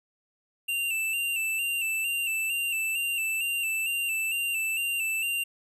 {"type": "tone with vibrato", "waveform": "square", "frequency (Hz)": 2712, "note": "E7", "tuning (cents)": 49, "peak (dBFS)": -27, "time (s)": [0.68, 5.44], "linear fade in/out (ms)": 10, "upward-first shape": "square", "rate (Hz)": 2.2, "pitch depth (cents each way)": 42, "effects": []}